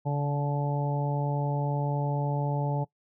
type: harmonic tone with a mistuned harmonic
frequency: 144.4 Hz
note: D3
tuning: 29 cents flat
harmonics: 1 / 2 / 3 / 4 / 5 / 6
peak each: -26 / -38 / -38 / -36 / -40 / -35 dBFS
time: 0.05-2.85 s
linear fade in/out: 20 ms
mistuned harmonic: 1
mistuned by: -20 cents
effects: noise-tail reverb RT60 0.1 s tail -21 dB re dry